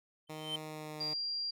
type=tone with exponential growth; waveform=triangle; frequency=3099 Hz; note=G7; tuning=21 cents flat; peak=-30 dBFS; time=0.27-0.56 s; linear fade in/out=5 ms; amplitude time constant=62 ms
type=tone with pitch glide; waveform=10% pulse; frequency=155.4 to 152.47 Hz; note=D#3 to D#3; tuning=-2 to -35 cents; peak=-34 dBFS; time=0.29-1.14 s; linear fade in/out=10 ms; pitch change=-33 cents; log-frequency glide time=0.64-1.01 s
type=tone; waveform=sine; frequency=4762 Hz; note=D8; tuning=23 cents sharp; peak=-34 dBFS; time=1-1.51 s; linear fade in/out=10 ms
effects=none